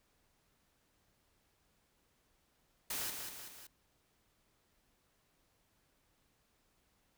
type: noise with echo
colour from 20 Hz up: white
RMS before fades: -39 dBFS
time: 2.9-3.1 s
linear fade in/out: 5 ms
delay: 190 ms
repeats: 3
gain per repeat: -5 dB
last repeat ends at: 3.67 s
effects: pink hiss -75 dBFS RMS until 7.17 s